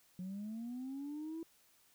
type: linear sweep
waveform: sine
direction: up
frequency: 178.9 to 331.9 Hz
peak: -39 dBFS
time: 0.19-1.43 s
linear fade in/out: 2 ms
effects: tanh soft clip ceiling -38 dBFS + white hiss -69 dBFS RMS until 1.94 s